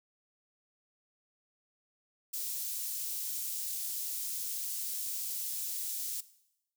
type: high-pass noise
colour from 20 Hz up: white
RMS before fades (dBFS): -37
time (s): 2.33-6.21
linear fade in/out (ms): 10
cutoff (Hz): 5800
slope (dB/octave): 12
effects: noise-tail reverb RT60 0.8 s tail -17 dB re dry